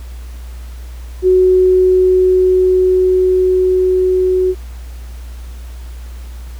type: tone with level ramp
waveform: sine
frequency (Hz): 370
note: F#4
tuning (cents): 0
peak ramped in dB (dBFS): -6 to -10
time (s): 1.22-4.55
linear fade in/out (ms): 50
effects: added 60 Hz sine -26 dBFS peak until 6.59 s + pink hiss -43 dBFS RMS until 6.59 s